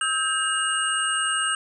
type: tone cluster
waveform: sine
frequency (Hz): 1289 / 1588 / 2853 / 8470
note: E6 / G6 / F7 / C9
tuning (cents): -39 / +22 / +36 / +20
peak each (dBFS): -27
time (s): 0.01-1.55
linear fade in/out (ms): 2
effects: none